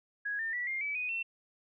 sine tone with pitch steps, 1661.2 / 1801.1 / 1952.8 / 2117 / 2296 / 2489 / 2699 Hz, G#6 / A6 / B6 / C7 / D7 / D#7 / E7, 0 / +40 / -20 / +20 / -40 / 0 / +40 cents, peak -32 dBFS, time 0.25-1.23 s, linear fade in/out 10 ms, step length 140 ms, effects none

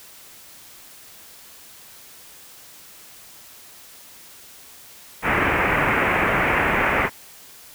white low-pass noise, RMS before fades -20 dBFS, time 5.22-7.1 s, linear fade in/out 50 ms, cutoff 2400 Hz, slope 48 dB/octave, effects white hiss -45 dBFS RMS until 7.74 s

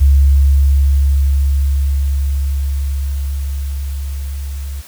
sine tone with level ramp, 69.3 Hz, C#2, in tune, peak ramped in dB -5 to -21 dBFS, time 0-4.82 s, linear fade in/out 20 ms, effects white hiss -39 dBFS RMS until 4.87 s

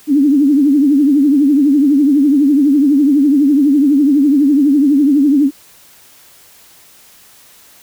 sine tone with vibrato, 284.3 Hz, C#4, 44 cents sharp, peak -7 dBFS, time 0.07-5.51 s, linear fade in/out 50 ms, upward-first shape triangle, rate 12 Hz, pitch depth 150 cents each way, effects white hiss -44 dBFS RMS until 7.82 s

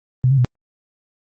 sine tone with pitch steps, 127.5 / 136.6 / 123.7 Hz, C3 / C#3 / B2, -44 / -25 / +3 cents, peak -11 dBFS, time 0.24-0.447 s, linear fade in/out 0 ms, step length 69 ms, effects Opus 24 kbps

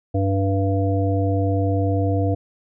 harmonic tone, 97.5 Hz, G2, 9 cents flat, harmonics 1 / 3 / 5 / 7, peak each -19 / -24 / -26 / -27 dBFS, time 0.14-2.35 s, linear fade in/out 10 ms, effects none

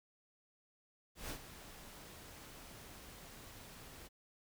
pink noise with ADSR envelope, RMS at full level -43 dBFS, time 1.15-4.09 s, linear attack 150 ms, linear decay 79 ms, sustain -11 dB, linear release 30 ms, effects none

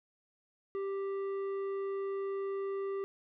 sine tone with tanh clipping, 392.4 Hz, G4, 2 cents sharp, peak -35 dBFS, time 0.75-3.04 s, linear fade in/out 0 ms, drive 9 dB, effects none

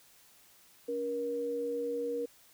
sine tone pair together, 282.6 / 475.3 Hz, C#4 / A#4, +34 / +34 cents, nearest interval major sixth, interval 900 cents, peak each -40 / -32 dBFS, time 0.88-2.26 s, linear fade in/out 10 ms, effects white hiss -61 dBFS RMS until 2.53 s

